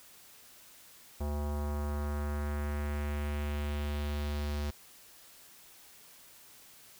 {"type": "tone with low-pass filter sweep", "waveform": "square", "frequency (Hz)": 73.42, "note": "D2", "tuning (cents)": 0, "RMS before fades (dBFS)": -34, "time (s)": [1.2, 4.71], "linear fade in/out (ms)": 10, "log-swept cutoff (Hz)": [830, 5300], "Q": 1.6, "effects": ["white hiss -56 dBFS RMS until 6.99 s"]}